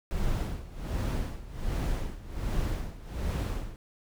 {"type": "noise with tremolo", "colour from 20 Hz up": "brown", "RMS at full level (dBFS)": -28, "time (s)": [0.11, 3.76], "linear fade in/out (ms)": 0, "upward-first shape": "sine", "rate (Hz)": 1.3, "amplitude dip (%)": 85, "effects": []}